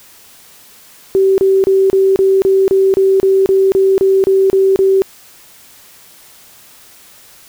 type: tone bursts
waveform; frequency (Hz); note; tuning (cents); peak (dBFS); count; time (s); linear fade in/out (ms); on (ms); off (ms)
sine; 385.5; G4; -29; -7; 15; 1.15-5.02; 0; 230; 30
effects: white hiss -42 dBFS RMS until 7.48 s